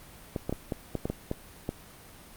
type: clicks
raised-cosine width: 2 ms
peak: -16 dBFS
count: 9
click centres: 0.362 / 0.495 / 0.526 / 0.722 / 0.953 / 1.055 / 1.1 / 1.314 / 1.691 s
effects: pink hiss -50 dBFS RMS until 2.36 s + Opus 32 kbps